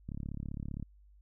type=click train; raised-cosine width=5 ms; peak=-27 dBFS; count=27; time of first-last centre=0.09-0.827 s; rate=35.3 Hz; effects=added 50 Hz sine -57 dBFS peak until 1.21 s